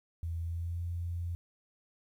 sine tone with pitch glide, 83.4 to 86.19 Hz, E2 to F2, +21 to -22 cents, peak -33 dBFS, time 0.23-1.35 s, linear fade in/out 0 ms, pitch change +57 cents, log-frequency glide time 0.4-0.82 s, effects 11-bit

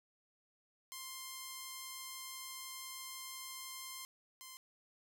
5% pulse tone pair in turn, 1051 / 1042.5 Hz, C6 / C6, +7 / -7 cents, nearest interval unison, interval 14 cents, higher first, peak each -33 / -38 dBFS, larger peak first, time 0.92-4.05 / 4.41-4.57 s, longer first, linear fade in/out 0 ms, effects none

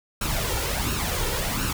pink noise with flanger, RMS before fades -26 dBFS, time 0.21-1.73 s, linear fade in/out 5 ms, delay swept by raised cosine 0.72 to 2.22 ms, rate 1.4 Hz, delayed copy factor +0.6, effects none

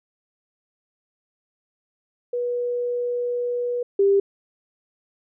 sine tone pair in turn, 486.2 / 396.6 Hz, B4 / G4, -27 / +20 cents, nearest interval major third, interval 353 cents, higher first, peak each -22 / -14 dBFS, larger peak second, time 2.33-3.83 / 3.99-4.2 s, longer first, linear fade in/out 5 ms, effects none

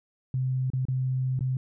sine tone with dropouts, 129.6 Hz, C3, 16 cents flat, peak -24 dBFS, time 0.34-1.57 s, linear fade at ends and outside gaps 2 ms, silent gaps 0.702-0.734 / 0.853-0.884 / 1.392-1.407 s, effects none

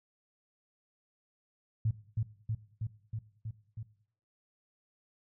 sine tone with echo, 110 Hz, A2, in tune, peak -26 dBFS, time 1.85-1.91 s, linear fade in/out 5 ms, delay 320 ms, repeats 6, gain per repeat -2 dB, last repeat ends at 3.83 s, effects noise-tail reverb RT60 0.6 s tail -17 dB re dry

